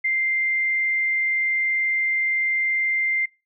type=tone; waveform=sine; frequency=2093 Hz; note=C7; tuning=in tune; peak=-19 dBFS; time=0.04-3.26 s; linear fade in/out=10 ms; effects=noise-tail reverb RT60 0.3 s tail -26 dB re dry